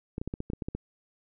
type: clicks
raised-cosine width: 3 ms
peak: -20 dBFS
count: 10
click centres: 0.181 / 0.215 / 0.276 / 0.339 / 0.404 / 0.501 / 0.534 / 0.622 / 0.685 / 0.75 s
effects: none